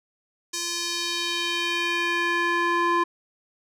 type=tone with band-pass filter sweep; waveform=square; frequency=344.5 Hz; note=F4; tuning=24 cents flat; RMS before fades=-25 dBFS; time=0.53-3.04 s; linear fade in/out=10 ms; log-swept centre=6300 to 1100 Hz; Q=1.7; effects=none